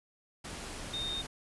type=tone in noise; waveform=sine; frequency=3671 Hz; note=A#7; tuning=27 cents flat; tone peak=-34 dBFS; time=0.93-1.22 s; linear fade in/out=10 ms; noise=pink; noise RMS=-42 dBFS; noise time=0.44-1.27 s; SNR=+5 dB; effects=resampled to 24000 Hz